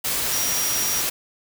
sine tone in noise, 5710 Hz, F8, 37 cents sharp, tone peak -25 dBFS, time 0.32-1.01 s, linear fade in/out 10 ms, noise white, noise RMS -24 dBFS, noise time 0.04-1.1 s, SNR -4 dB, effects none

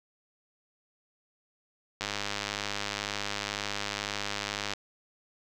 click train, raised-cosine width 0.2 ms, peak -14 dBFS, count 279, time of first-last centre 2.01-4.735 s, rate 102 Hz, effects none

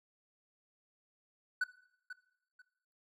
triangle tone with echo, 1492 Hz, F#6, 14 cents sharp, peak -27 dBFS, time 1.61-1.64 s, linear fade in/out 5 ms, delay 490 ms, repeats 2, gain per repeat -13 dB, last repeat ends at 2.62 s, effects noise-tail reverb RT60 0.8 s tail -19 dB re dry

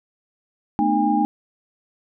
sine tone cluster, 219.9 / 248.2 / 302.9 / 810 Hz, A3 / B3 / D#4 / G#5, -1 / +9 / -46 / -43 cents, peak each -22 / -26 / -21 / -20 dBFS, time 0.79-1.25 s, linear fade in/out 0 ms, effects none

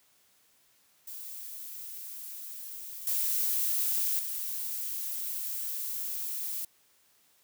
violet noise with level steps, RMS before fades -42 / -29 / -35 dBFS, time 1.07-6.65 s, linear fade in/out 5 ms, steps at 3.07 / 4.19 s, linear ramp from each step 2 ms, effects white hiss -66 dBFS RMS until 7.43 s + high-pass 60 Hz 12 dB/octave

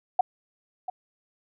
sine tone with echo, 742 Hz, F#5, 5 cents sharp, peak -15 dBFS, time 0.19-0.21 s, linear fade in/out 5 ms, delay 690 ms, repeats 1, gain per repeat -13 dB, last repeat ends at 0.9 s, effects none

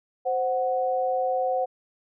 sine tone pair together, 521.1 / 740 Hz, C5 / F#5, -7 / 0 cents, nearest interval tritone, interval 607 cents, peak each -25 dBFS, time 0.25-1.66 s, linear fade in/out 20 ms, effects none

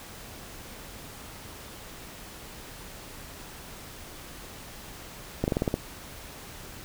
slowing click train, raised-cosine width 2 ms, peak -11 dBFS, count 7, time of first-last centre 5.44-5.741 s, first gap 39 ms, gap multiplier 1.1, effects pink hiss -44 dBFS RMS until 6.84 s

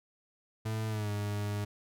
40% pulse tone with pitch glide, 110 to 103.23 Hz, A2 to G#2, 0 to -10 cents, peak -31 dBFS, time 0.65-1.65 s, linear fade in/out 10 ms, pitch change -110 cents, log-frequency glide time 0.88-1.1 s, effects none

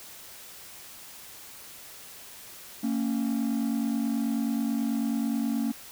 triangle tone pair together, 227.9 / 277.2 Hz, A#3 / C#4, -39 / 0 cents, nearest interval minor third, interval 339 cents, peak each -24 / -26 dBFS, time 2.83-5.72 s, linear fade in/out 10 ms, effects tanh soft clip ceiling -20 dBFS + white hiss -46 dBFS RMS until 5.91 s

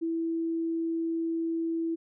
sine tone, 329.6 Hz, E4, in tune, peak -27 dBFS, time 0.01-1.96 s, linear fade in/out 20 ms, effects none

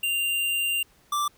square tone pair in turn, 2785 / 1173.5 Hz, F7 / D6, -5 / -2 cents, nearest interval octave + minor third, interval 1497 cents, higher first, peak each -24 dBFS, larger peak neither, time 0.03-0.83 / 1.12-1.28 s, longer first, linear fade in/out 5 ms, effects pink hiss -60 dBFS RMS until 1.37 s

